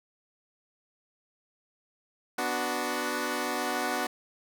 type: chord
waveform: 10% pulse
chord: B minor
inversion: none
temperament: equal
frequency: 246.9 / 293.7 / 370 Hz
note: B3 / D4 / F#4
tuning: 0 / 0 / 0 cents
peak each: -25 dBFS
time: 2.38-4.07 s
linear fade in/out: 5 ms
effects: none